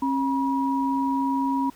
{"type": "tone pair together", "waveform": "sine", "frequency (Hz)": [270.4, 963.6], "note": ["C#4", "B5"], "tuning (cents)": [-43, -43], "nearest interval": "octave + minor seventh", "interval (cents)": 2200, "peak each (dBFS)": [-23, -25], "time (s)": [0.02, 1.7], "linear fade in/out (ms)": 5, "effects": ["pink hiss -53 dBFS RMS until 1.75 s"]}